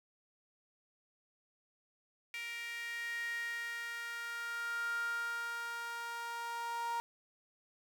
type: tone with high-pass filter sweep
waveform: sawtooth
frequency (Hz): 468.4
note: A#4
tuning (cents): +8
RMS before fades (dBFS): -40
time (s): 2.34-7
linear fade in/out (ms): 0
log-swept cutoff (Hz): 2200 to 990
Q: 8.2
effects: none